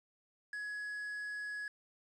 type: tone with quantisation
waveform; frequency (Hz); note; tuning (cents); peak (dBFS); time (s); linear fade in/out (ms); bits
triangle; 1681; G#6; +20; -37; 0.53-1.68; 2; 10
effects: resampled to 24000 Hz